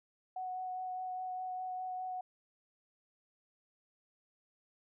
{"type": "tone with vibrato", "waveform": "sine", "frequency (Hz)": 740, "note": "F#5", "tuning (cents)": 0, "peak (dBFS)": -37, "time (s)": [0.36, 2.21], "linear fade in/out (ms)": 5, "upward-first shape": "sine", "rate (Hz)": 4.9, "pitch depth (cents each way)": 11, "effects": []}